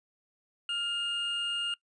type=tone pair together; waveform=triangle; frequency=1400 / 2832 Hz; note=F6 / F7; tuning=+4 / +23 cents; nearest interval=octave; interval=1219 cents; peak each=-37 / -29 dBFS; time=0.69-1.74 s; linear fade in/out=2 ms; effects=noise-tail reverb RT60 0.1 s tail -21 dB re dry + resampled to 22050 Hz